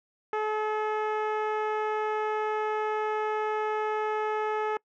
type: tone with low-pass filter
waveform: 10% pulse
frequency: 429 Hz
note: A4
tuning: 44 cents flat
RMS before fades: -29 dBFS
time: 0.33-4.77 s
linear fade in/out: 2 ms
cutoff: 1200 Hz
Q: 0.59
effects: noise-tail reverb RT60 0.1 s tail -25 dB re dry